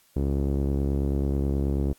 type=tone with low-pass filter; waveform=sawtooth; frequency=69.3 Hz; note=C#2; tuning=in tune; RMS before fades=-25 dBFS; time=0.16-1.93 s; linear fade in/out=5 ms; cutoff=380 Hz; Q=1.7; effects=white hiss -61 dBFS RMS until 1.98 s + AAC 64 kbps